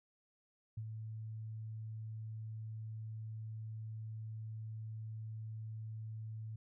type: tone with ADSR envelope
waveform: sine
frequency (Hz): 110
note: A2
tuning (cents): 0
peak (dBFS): -38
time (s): 0.77-6.56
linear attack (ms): 7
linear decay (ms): 59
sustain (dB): -4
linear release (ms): 5
effects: none